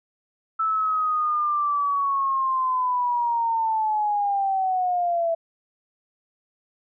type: linear sweep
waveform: sine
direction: down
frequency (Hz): 1318.5 to 659.3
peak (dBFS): -20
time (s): 0.59-5.35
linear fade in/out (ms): 10
effects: none